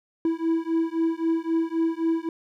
triangle beating tone pair, 326.3 / 330.1 Hz, E4 / E4, -18 / +2 cents, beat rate 3.8 Hz, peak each -23 / -23 dBFS, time 0.25-2.29 s, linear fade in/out 2 ms, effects none

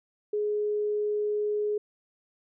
sine tone, 418.7 Hz, G#4, 14 cents sharp, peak -25 dBFS, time 0.33-1.78 s, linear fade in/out 5 ms, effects none

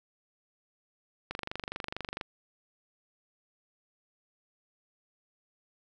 click train, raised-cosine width 0.3 ms, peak -19 dBFS, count 23, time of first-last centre 1.31-2.212 s, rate 24.4 Hz, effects none

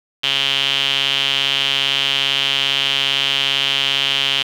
sawtooth tone with band-pass filter, 137.6 Hz, C#3, 12 cents flat, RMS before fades -18 dBFS, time 0.23-4.43 s, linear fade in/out 10 ms, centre 3100 Hz, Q 7, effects 7-bit

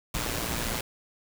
pink noise with amplitude modulation, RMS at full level -28 dBFS, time 0.14-0.81 s, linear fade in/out 5 ms, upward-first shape sine, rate 116 Hz, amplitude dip 60%, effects none

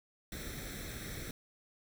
pink noise with comb filter, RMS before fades -43 dBFS, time 0.32-1.31 s, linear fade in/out 2 ms, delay 0.52 ms, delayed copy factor +0.75, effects none

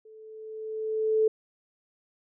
sine tone with level ramp, 437 Hz, A4, 12 cents flat, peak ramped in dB -48 to -18 dBFS, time 0.05-1.28 s, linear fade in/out 5 ms, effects none

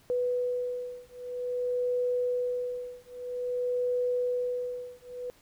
sine beating tone pair, 493.9 / 494.41 Hz, B4 / B4, 0 / +2 cents, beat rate 0.51 Hz, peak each -31 dBFS, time 0.1-5.3 s, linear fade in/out 0 ms, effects pink hiss -61 dBFS RMS until 5.41 s

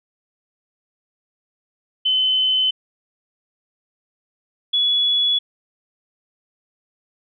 sine tone pair in turn, 3044 / 3395 Hz, F#7 / G#7, +48 / +37 cents, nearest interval major second, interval 189 cents, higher second, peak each -15 dBFS, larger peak neither, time 2.05-2.71 / 4.73-5.39 s, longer neither, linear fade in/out 10 ms, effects none

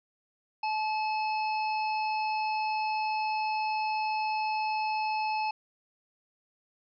harmonic tone, 863 Hz, A5, 34 cents flat, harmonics 1 / 3 / 5 / 6, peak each -28 / -36 / -44 / -46 dBFS, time 0.63-5.51 s, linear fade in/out 5 ms, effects none

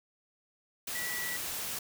sine tone in noise, 1951 Hz, B6, 22 cents flat, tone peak -36 dBFS, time 0.95-1.37 s, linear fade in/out 5 ms, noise white, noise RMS -37 dBFS, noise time 0.87-1.79 s, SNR -2 dB, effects none

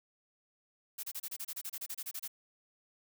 blue noise bursts, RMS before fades -40 dBFS, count 16, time 0.98-2.279 s, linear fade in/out 10 ms, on 54 ms, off 29 ms, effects none

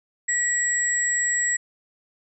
sine tone pair together, 1929 / 7711 Hz, B6 / B8, -41 / -42 cents, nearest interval 2 octaves, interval 2399 cents, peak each -23 dBFS, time 0.28-1.57 s, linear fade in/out 10 ms, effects none

